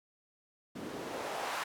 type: noise with band-pass filter sweep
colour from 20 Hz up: white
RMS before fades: -39 dBFS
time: 0.75-1.64 s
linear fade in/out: 10 ms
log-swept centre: 220 to 1100 Hz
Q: 1.4
effects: none